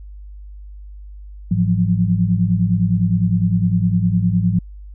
sine tone cluster, 106.8 / 171.2 / 181 Hz, G#2 / F3 / F#3, +49 / -34 / -38 cents, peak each -18 dBFS, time 1.51-4.59 s, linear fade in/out 5 ms, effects added 50 Hz sine -33 dBFS peak until 4.94 s

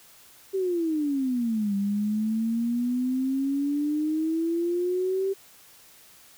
sine exponential two-way sweep, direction down then up, 392 to 197.6 to 392 Hz, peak -23 dBFS, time 0.53-5.34 s, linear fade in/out 20 ms, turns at 1.75 s, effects white hiss -53 dBFS RMS until 6.37 s

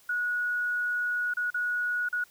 sine tone with dropouts, 1459 Hz, F#6, 25 cents flat, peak -26 dBFS, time 0.09-2.24 s, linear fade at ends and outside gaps 5 ms, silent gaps 1.338-1.369 / 1.504-1.543 / 2.088-2.127 s, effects white hiss -59 dBFS RMS until 2.3 s

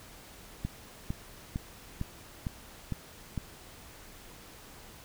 click train, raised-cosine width 5 ms, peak -20 dBFS, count 7, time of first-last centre 0.65-3.377 s, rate 2.2 Hz, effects pink hiss -51 dBFS RMS until 5.04 s

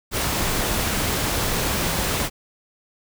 pink noise, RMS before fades -23 dBFS, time 0.11-2.3 s, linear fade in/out 50 ms, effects none

